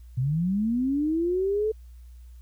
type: linear sweep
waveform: sine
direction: up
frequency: 120 to 441.5 Hz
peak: -22 dBFS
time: 0.17-1.72 s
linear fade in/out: 10 ms
effects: added 60 Hz sine -43 dBFS peak until 2.41 s + white hiss -67 dBFS RMS until 2.41 s